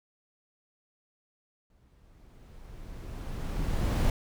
brown noise with exponential growth, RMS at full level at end -23 dBFS, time 1.7-4.1 s, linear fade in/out 2 ms, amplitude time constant 520 ms, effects none

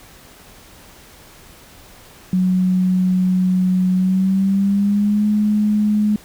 sine tone with pitch glide, 184.2 to 210.4 Hz, F#3 to G#3, -7 to +23 cents, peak -13 dBFS, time 2.33-6.16 s, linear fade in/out 2 ms, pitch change +230 cents, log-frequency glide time 3.94-5.26 s, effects pink hiss -44 dBFS RMS until 6.24 s

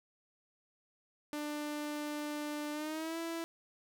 sawtooth tone with pitch glide, 297.1 to 331.6 Hz, D4 to E4, +20 to +10 cents, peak -33 dBFS, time 1.33-3.44 s, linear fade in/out 0 ms, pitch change +190 cents, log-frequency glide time 2.72-3.18 s, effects none

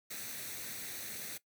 white noise with comb filter, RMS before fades -43 dBFS, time 0.1-1.38 s, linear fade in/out 10 ms, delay 0.49 ms, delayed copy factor +0.55, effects noise-tail reverb RT60 0.1 s tail -18 dB re dry + high-pass 100 Hz 12 dB/octave

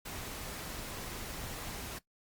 pink noise, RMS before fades -42 dBFS, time 0.05-1.99 s, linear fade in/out 10 ms, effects noise-tail reverb RT60 0.1 s tail -17 dB re dry + Opus 48 kbps

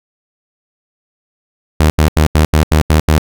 sawtooth tone bursts, 77.3 Hz, D#2, 11 cents flat, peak -3 dBFS, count 8, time 1.8-3.181 s, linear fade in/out 0 ms, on 100 ms, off 83 ms, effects none

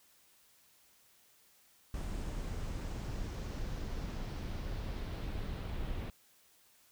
brown noise with low-pass filter sweep, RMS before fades -39 dBFS, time 1.94-6.1 s, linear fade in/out 2 ms, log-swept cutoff 9100 to 3400 Hz, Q 1.5, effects white hiss -66 dBFS RMS until 6.91 s

